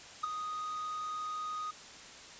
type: tone with ADSR envelope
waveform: triangle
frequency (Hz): 1244.5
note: D#6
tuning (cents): 0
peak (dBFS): -25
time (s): 0.23-1.71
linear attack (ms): 11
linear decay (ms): 8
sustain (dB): -9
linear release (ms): 7
effects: white hiss -50 dBFS RMS until 2.39 s + resampled to 16000 Hz